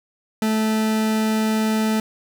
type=tone; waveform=40% pulse; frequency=218.5 Hz; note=A3; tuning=12 cents flat; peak=-17 dBFS; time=0.42-2 s; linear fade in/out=2 ms; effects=none